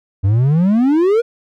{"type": "exponential sweep", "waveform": "triangle", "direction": "up", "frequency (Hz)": [92.5, 486.6], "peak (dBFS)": -8, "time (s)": [0.23, 1.22], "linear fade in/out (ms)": 20, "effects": []}